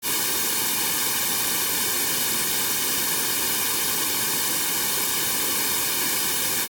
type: noise with comb filter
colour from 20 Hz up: white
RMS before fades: -23 dBFS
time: 0.02-6.68 s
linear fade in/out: 50 ms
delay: 1.5 ms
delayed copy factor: -1
effects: AAC 64 kbps